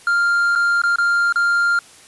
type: tone with dropouts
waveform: triangle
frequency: 1396.9 Hz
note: F6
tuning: in tune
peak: -12 dBFS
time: 0.07-1.79 s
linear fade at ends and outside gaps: 2 ms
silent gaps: 0.553-0.558 / 0.818-0.836 / 0.959-0.984 / 1.325-1.358 s
effects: white hiss -45 dBFS RMS until 2.07 s + resampled to 24000 Hz